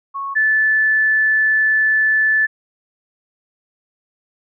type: tone pair in turn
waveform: sine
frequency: 1103 / 1745.3 Hz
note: C#6 / A6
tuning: -9 / -15 cents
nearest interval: minor sixth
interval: 794 cents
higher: second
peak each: -22 / -12 dBFS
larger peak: second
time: 0.14-0.35 / 0.35-2.47 s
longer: second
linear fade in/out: 20 ms
effects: none